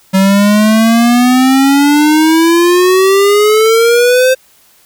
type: exponential sweep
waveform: square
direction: up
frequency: 189.3 to 523.3 Hz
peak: -6 dBFS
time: 0.13-4.35 s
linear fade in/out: 20 ms
effects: white hiss -47 dBFS RMS until 4.85 s